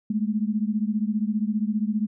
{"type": "beating tone pair", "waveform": "sine", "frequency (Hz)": [207.7, 222.7], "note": ["G#3", "A3"], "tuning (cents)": [0, 21], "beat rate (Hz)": 15, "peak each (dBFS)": [-24, -26], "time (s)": [0.1, 2.07], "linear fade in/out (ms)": 5, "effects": []}